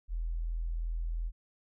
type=tone; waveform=sine; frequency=41.44 Hz; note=E1; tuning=10 cents sharp; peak=-31 dBFS; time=0.08-1.32 s; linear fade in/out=50 ms; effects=none